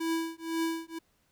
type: tone with tremolo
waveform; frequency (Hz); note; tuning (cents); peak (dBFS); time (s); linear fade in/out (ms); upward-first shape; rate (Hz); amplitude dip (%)
square; 328.1; E4; -8; -27; 0-0.99; 10; triangle; 2; 100
effects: pink hiss -71 dBFS RMS until 1.31 s